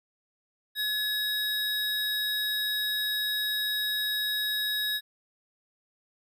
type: tone pair together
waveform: square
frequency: 1698 / 3799 Hz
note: G#6 / A#7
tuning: +38 / +32 cents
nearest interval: octave + major second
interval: 1394 cents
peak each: -33 / -29 dBFS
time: 0.75-5.01 s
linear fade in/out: 50 ms
effects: none